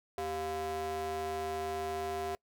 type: ring-modulated tone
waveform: square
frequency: 155.56 Hz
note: D#3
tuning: in tune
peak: -32 dBFS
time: 0.18-2.35 s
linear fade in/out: 0 ms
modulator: 548 Hz
effects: noise-tail reverb RT60 0.1 s tail -25 dB re dry